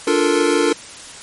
square chord, Bb major seventh, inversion first, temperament equal, 293.7 / 349.2 / 440 / 466.2 Hz, D4 / F4 / A4 / Bb4, 0 / 0 / 0 / 0 cents, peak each -20 dBFS, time 0.07-0.73 s, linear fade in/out 5 ms, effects white hiss -36 dBFS RMS until 1.22 s + MP3 48 kbps

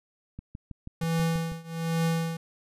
click train, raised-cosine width 5 ms, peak -26 dBFS, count 8, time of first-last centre 0.39-1.519 s, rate 6.2 Hz
square tone with tremolo, 164.8 Hz, E3, in tune, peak -23 dBFS, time 1.01-2.37 s, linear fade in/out 5 ms, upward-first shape triangle, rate 1.2 Hz, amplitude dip 95%
effects resampled to 32000 Hz

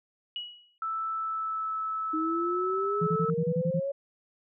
sine tone with exponential decay, 2918 Hz, F#7, 25 cents flat, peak -30 dBFS, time 0.36-0.78 s, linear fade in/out 1 ms, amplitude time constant 90 ms
sine tone with pitch glide, 1318.5 to 1304.9 Hz, E6 to E6, 0 to -18 cents, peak -29 dBFS, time 0.82-3.3 s, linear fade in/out 2 ms, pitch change -18 cents, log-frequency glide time 1.11-1.76 s
sine exponential sweep, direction up, 311.1 to 562 Hz, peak -28 dBFS, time 2.13-3.92 s, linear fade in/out 10 ms
sine tone bursts, 166.5 Hz, E3, 18 cents sharp, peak -25 dBFS, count 9, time 3.01-3.8 s, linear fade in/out 10 ms, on 62 ms, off 29 ms
effects none

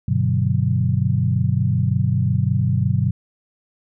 sine chord, G major seventh, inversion none, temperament equal, 98 / 123.47 / 146.83 / 185 Hz, G2 / B2 / D3 / F#3, 0 / 0 / 0 / 0 cents, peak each -21 / -19 / -23 / -24 dBFS, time 0.08-3.11 s, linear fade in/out 5 ms, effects none

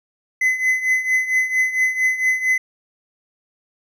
triangle tone with tremolo, 2030 Hz, B6, 47 cents sharp, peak -11 dBFS, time 0.41-2.58 s, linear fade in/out 5 ms, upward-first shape triangle, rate 4.4 Hz, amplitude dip 80%, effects none

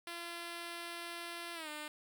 5% pulse tone with pitch glide, 342.1 to 301.3 Hz, F4 to D4, -36 to +44 cents, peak -31 dBFS, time 0.07-1.88 s, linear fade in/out 2 ms, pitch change -220 cents, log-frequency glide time 1.54-1.69 s, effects none

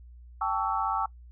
sine chord, A dominant seventh, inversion third, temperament equal with one note detuned, 784 / 880 / 1130.1 / 1318.5 Hz, G5 / A5 / C#6 / E6, 0 / 0 / +33 / 0 cents, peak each -31 dBFS, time 0.41-1.06 s, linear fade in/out 5 ms, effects noise-tail reverb RT60 0.1 s tail -21 dB re dry + added 60 Hz sine -46 dBFS peak until 1.31 s

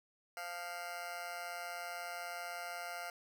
20% pulse tone with amplitude modulation, 698.5 Hz, F5, in tune, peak -33 dBFS, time 0.37-3.1 s, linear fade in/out 2 ms, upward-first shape sine, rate 176 Hz, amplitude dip 80%, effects none

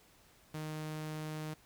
sawtooth tone, 154.8 Hz, D#3, 9 cents flat, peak -35 dBFS, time 0.54-1.54 s, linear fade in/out 5 ms, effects pink hiss -64 dBFS RMS until 1.65 s

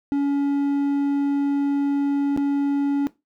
triangle tone with dropouts, 282.1 Hz, C#4, 30 cents sharp, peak -16 dBFS, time 0.12-3.07 s, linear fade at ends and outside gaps 0 ms, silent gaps 2.364-2.375 s, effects noise-tail reverb RT60 0.2 s tail -17 dB re dry

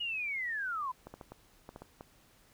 sine linear sweep, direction down, 2906 to 978 Hz, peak -33 dBFS, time 0-0.92 s, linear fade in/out 10 ms
clicks, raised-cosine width 1 ms, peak -31 dBFS, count 8, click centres 1.07 / 1.14 / 1.212 / 1.32 / 1.691 / 1.761 / 1.82 / 2.009 s
effects pink hiss -64 dBFS RMS until 2.53 s

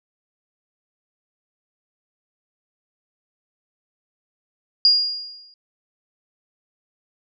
sine tone with exponential decay, 4841 Hz, D#8, 48 cents flat, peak -9 dBFS, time 4.85-5.54 s, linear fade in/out 1 ms, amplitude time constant 150 ms, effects none

